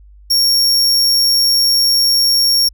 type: tone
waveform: 40% pulse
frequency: 5530 Hz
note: F8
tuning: 18 cents flat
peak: -9 dBFS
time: 0.3-2.69 s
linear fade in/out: 10 ms
effects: added 50 Hz sine -39 dBFS peak until 2.73 s